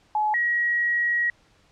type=tone pair in turn; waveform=sine; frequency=850 / 1903.8 Hz; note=G#5 / A#6; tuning=+40 / +36 cents; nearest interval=octave + major second; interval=1396 cents; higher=second; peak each=-20 dBFS; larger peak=neither; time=0.15-0.34 / 0.34-1.3 s; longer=second; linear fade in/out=2 ms; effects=pink hiss -60 dBFS RMS until 1.71 s + low-pass 6000 Hz 12 dB/octave